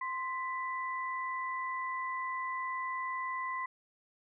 sine tone pair together, 1043 / 1982.6 Hz, C6 / B6, -6 / +6 cents, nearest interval major seventh, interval 1112 cents, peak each -35 / -39 dBFS, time 0.01-3.66 s, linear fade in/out 5 ms, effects none

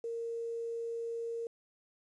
sine tone with quantisation, 462.8 Hz, A#4, 13 cents flat, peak -35 dBFS, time 0.04-1.47 s, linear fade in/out 2 ms, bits 10, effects resampled to 22050 Hz

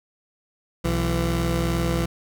20% pulse tone pair together, 62.69 / 168.1 Hz, B1 / E3, +27 / +34 cents, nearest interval octave + perfect fourth, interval 1707 cents, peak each -19 dBFS, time 0.84-2.06 s, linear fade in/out 10 ms, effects none

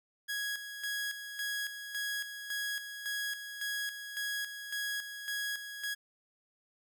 sawtooth tone with tremolo, 1661.2 Hz, G#6, in tune, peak -30 dBFS, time 0.28-5.95 s, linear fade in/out 20 ms, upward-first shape square, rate 1.8 Hz, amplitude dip 60%, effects none

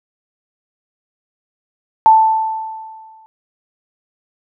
sine tone with exponential decay, 882 Hz, A5, 4 cents sharp, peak -3 dBFS, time 2.06-3.26 s, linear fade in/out 0 ms, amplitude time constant 260 ms, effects none

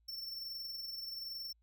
square tone with amplitude modulation, 5410 Hz, E8, 44 cents sharp, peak -40 dBFS, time 0.08-1.53 s, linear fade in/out 10 ms, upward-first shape sine, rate 21.2 Hz, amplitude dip 40%, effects added 56 Hz sine -69 dBFS peak until 1.62 s

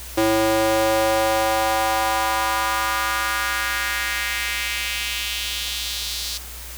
square tone with high-pass filter sweep, 110 Hz, A2, in tune, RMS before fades -22 dBFS, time 0.17-6.38 s, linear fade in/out 10 ms, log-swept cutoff 390 to 4400 Hz, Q 2.2, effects added 60 Hz sine -37 dBFS peak until 6.77 s + white hiss -37 dBFS RMS until 6.77 s

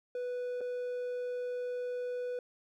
triangle tone with dropouts, 493.9 Hz, B4, in tune, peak -32 dBFS, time 0.15-2.39 s, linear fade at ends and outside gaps 2 ms, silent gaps 0.608-0.612 s, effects none

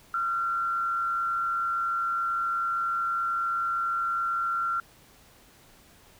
sine tone with frequency modulation, 1369 Hz, F6, 35 cents flat, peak -25 dBFS, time 0.14-4.8 s, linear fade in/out 2 ms, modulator 105 Hz, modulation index 0.47, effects pink hiss -56 dBFS RMS until 6.19 s

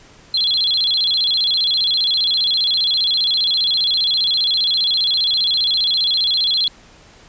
sine tone with vibrato, 3729 Hz, A#7, in tune, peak -14 dBFS, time 0.34-6.68 s, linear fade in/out 2 ms, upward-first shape square, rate 15 Hz, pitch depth 180 cents each way, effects pink hiss -46 dBFS RMS until 7.28 s + resampled to 16000 Hz

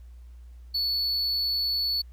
triangle tone, 4435 Hz, C#8, in tune, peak -23 dBFS, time 0.74-2.02 s, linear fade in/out 10 ms, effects added 60 Hz sine -43 dBFS peak until 2.12 s + pink hiss -68 dBFS RMS until 2.12 s

